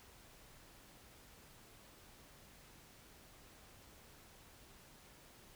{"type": "silence", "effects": ["pink hiss -61 dBFS RMS until 5.55 s"]}